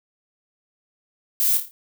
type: noise with echo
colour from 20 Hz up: violet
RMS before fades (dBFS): -20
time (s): 1.4-1.57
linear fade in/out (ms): 0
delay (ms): 28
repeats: 5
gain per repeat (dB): -6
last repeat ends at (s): 1.71
effects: none